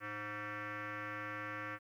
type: tone with frequency modulation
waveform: sine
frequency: 109.7 Hz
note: A2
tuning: 5 cents flat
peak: -39 dBFS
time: 0-1.79 s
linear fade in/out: 50 ms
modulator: 417 Hz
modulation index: 4.8
effects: tanh soft clip ceiling -36 dBFS + 12-bit